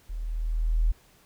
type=tone with level ramp; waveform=sine; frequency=40.14 Hz; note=E1; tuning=45 cents flat; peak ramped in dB=-31 to -18 dBFS; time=0.09-0.92 s; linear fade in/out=10 ms; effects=pink hiss -59 dBFS RMS until 1.25 s